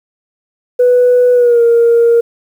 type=tone with pitch glide; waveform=sine; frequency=493.9 to 467.5 Hz; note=B4 to A#4; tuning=0 to +5 cents; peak=-4 dBFS; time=0.79-2.21 s; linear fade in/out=10 ms; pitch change=-95 cents; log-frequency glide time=1.33-1.62 s; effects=tanh soft clip ceiling -2 dBFS + 7-bit